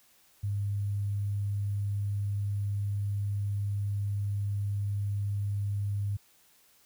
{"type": "tone with sample-and-hold", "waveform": "sine", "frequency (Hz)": 101.2, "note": "G#2", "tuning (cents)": -44, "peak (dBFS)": -28, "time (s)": [0.43, 6.17], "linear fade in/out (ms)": 10, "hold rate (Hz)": 11025, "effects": ["white hiss -63 dBFS RMS until 6.85 s"]}